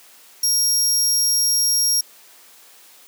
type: tone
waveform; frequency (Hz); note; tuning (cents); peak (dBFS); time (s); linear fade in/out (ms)
25% pulse; 5600; F8; +4; -11; 0.43-2.01; 5
effects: white hiss -48 dBFS RMS until 3.07 s + high-pass 300 Hz 12 dB/octave